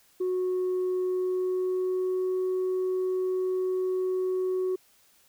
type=tone with pitch glide; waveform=sine; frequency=367.3 to 370.9 Hz; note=F#4 to F#4; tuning=-13 to +4 cents; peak=-23 dBFS; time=0.2-4.76 s; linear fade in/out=10 ms; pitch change=+17 cents; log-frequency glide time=1.03-2.41 s; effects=tanh soft clip ceiling -23 dBFS + white hiss -62 dBFS RMS until 5.28 s